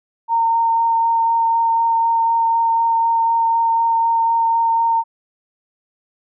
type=tone with vibrato; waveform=sine; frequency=917 Hz; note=A#5; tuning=29 cents flat; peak=-13 dBFS; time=0.28-5.04 s; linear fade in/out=50 ms; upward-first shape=sine; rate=4 Hz; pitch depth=9 cents each way; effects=none